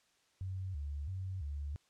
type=tone with vibrato; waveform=sine; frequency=82.4 Hz; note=E2; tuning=in tune; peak=-37 dBFS; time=0.41-1.76 s; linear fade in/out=0 ms; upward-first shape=square; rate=1.5 Hz; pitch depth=230 cents each way; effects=white hiss -72 dBFS RMS until 1.89 s + low-pass 7000 Hz 12 dB/octave